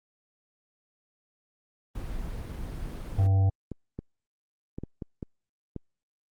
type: noise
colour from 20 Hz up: brown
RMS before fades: -35 dBFS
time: 1.95-3.27 s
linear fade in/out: 5 ms
type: harmonic tone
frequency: 97.1 Hz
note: G2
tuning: 16 cents flat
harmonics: 1 / 3 / 5 / 7 / 8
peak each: -19 / -41 / -43 / -41 / -42 dBFS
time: 3.18-3.5 s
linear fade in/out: 10 ms
type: clicks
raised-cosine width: 3 ms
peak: -22 dBFS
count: 7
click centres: 3.717 / 3.99 / 4.785 / 4.836 / 5.022 / 5.228 / 5.763 s
effects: Opus 24 kbps